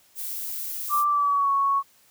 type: noise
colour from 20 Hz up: violet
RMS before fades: -32 dBFS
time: 0.15-1.05 s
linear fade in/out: 50 ms
type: tone with pitch glide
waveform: sine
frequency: 1174.7 to 1108.8 Hz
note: D6 to C#6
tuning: 0 to 0 cents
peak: -19 dBFS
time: 0.89-1.83 s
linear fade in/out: 50 ms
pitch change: -100 cents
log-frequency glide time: 1.08-1.51 s
effects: white hiss -59 dBFS RMS until 2.1 s